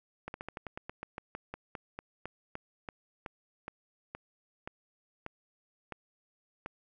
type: slowing click train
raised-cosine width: 0.5 ms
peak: -24 dBFS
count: 24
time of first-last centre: 0.28-6.661 s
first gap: 61 ms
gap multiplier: 1.12
effects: none